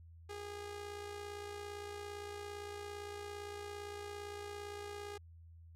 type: tone with amplitude modulation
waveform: sawtooth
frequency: 410 Hz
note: G#4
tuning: 22 cents flat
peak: -38 dBFS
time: 0.29-5.18 s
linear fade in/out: 10 ms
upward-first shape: sine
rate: 57.6 Hz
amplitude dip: 50%
effects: added 83 Hz sine -54 dBFS peak until 5.75 s + low-pass 11000 Hz 12 dB/octave